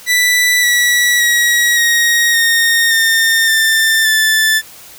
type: tone with pitch steps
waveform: sawtooth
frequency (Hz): 1975.5 / 1942.7 / 1910.4 / 1878.7 / 1847.5 / 1816.8 / 1786.6 / 1756.9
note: B6 / B6 / A#6 / A#6 / A#6 / A#6 / A6 / A6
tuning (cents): 0 / -29 / +42 / +13 / -16 / -45 / +26 / -3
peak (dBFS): -6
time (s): 0.06-4.62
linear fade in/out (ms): 50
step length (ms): 570
effects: white hiss -37 dBFS RMS until 4.98 s